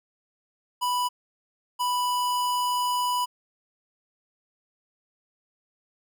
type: tone pair in turn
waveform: square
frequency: 987.8 / 987.8 Hz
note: B5 / B5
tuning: 0 / 0 cents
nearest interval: unison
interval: 0 cents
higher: neither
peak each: -24 dBFS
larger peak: neither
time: 0.81-1.09 / 1.79-3.26 s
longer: second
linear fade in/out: 20 ms
effects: none